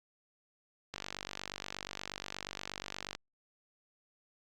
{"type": "click train", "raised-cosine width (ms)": 0.2, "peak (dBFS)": -21, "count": 108, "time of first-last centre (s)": [0.94, 3.151], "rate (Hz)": 48.4, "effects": ["Opus 48 kbps"]}